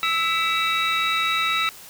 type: tone cluster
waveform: sine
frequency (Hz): 1312 / 1998 / 2286 / 2656 / 3824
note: E6 / B6 / D7 / E7 / A#7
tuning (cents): -9 / +20 / -47 / +12 / +43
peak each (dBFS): -22 / -28 / -27 / -26 / -24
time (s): 0.03-1.69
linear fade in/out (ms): 0
effects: tanh soft clip ceiling -14 dBFS + white hiss -43 dBFS RMS until 1.89 s